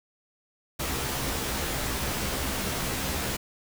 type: noise with comb filter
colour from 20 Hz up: pink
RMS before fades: -30 dBFS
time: 0.79-3.37 s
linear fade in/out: 10 ms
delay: 15 ms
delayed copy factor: +0.7
effects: none